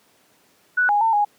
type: tone with pitch steps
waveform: sine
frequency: 1479 / 825 / 901 / 827 Hz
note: F#6 / G#5 / A5 / G#5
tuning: -1 / -12 / +41 / -8 cents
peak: -15 dBFS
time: 0.77-1.25 s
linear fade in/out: 10 ms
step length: 120 ms
effects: pink hiss -58 dBFS RMS until 1.38 s + high-pass 200 Hz 12 dB/octave